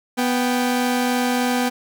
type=tone pair together; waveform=sawtooth; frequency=246.9 / 783.9 Hz; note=B3 / G5; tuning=0 / 0 cents; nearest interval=octave + minor sixth; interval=2000 cents; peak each=-15 / -21 dBFS; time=0.17-1.7 s; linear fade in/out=20 ms; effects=none